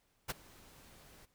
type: noise with ADSR envelope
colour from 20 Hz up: pink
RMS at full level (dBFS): -35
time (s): 0.28-1.26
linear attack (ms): 22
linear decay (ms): 23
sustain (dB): -24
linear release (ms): 15
effects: pink hiss -75 dBFS RMS until 1.34 s